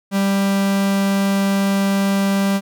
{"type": "tone", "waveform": "45% pulse", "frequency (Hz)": 196.8, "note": "G3", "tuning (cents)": 7, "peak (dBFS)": -15, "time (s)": [0.11, 2.61], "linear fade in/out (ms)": 50, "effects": []}